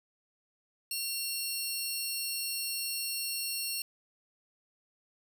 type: tone pair together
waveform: 15% pulse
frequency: 2741 / 4343 Hz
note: F7 / C#8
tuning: -33 / -36 cents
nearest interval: minor sixth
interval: 797 cents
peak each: -30 / -28 dBFS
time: 0.91-3.82 s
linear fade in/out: 2 ms
effects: none